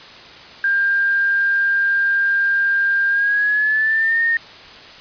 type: tone with pitch glide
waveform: sine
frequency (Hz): 1598 to 1835.6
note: G6 to A#6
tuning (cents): +33 to -27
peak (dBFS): -14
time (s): 0.64-4.37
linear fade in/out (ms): 2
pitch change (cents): +240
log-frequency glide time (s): 3.08-4.22
effects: white hiss -39 dBFS RMS until 5 s + resampled to 11025 Hz